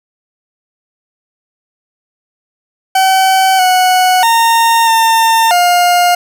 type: tone with pitch steps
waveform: 40% pulse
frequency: 762 / 738 / 919 / 905 / 708 Hz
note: G5 / F#5 / A#5 / A5 / F5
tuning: -49 / -5 / -25 / +48 / +23 cents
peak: -6 dBFS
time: 2.95-6.15 s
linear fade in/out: 5 ms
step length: 640 ms
effects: none